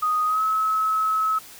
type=tone with pitch glide; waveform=sine; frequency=1244.5 to 1289.9 Hz; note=D#6 to E6; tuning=0 to -38 cents; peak=-19 dBFS; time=0.02-1.39 s; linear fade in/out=10 ms; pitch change=+62 cents; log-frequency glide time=0.26-0.42 s; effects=white hiss -44 dBFS RMS until 1.59 s